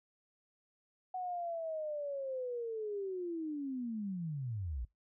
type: linear sweep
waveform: sine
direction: down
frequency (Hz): 745 to 53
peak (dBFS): -36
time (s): 1.14-4.85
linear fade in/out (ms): 5
effects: noise-tail reverb RT60 0.2 s tail -24 dB re dry